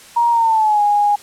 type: tone with pitch glide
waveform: sine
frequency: 942 to 824.8 Hz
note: A#5 to G#5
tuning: +18 to -12 cents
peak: -11 dBFS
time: 0.16-1.16 s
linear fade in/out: 10 ms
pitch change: -230 cents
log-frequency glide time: 0.31-0.82 s
effects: white hiss -41 dBFS RMS until 1.22 s + low-pass 10000 Hz 12 dB/octave